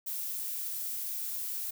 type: noise with high-pass filter sweep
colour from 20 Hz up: violet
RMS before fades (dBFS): -36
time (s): 0.06-1.71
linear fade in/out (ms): 10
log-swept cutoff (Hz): 220 to 700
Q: 2
effects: none